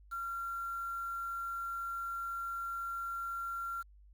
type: tone with quantisation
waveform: sine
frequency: 1374 Hz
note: F6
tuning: 29 cents flat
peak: -36 dBFS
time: 0.11-3.83 s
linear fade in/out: 20 ms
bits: 9
effects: added 50 Hz sine -56 dBFS peak until 4.13 s